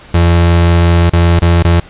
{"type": "tone with dropouts", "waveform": "35% pulse", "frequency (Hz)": 85.3, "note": "F2", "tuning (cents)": -40, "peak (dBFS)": -4, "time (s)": [0.14, 1.8], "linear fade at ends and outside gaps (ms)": 5, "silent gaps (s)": [[1.097, 1.132], [1.395, 1.419], [1.627, 1.646]], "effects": ["pink hiss -37 dBFS RMS until 1.89 s", "resampled to 8000 Hz"]}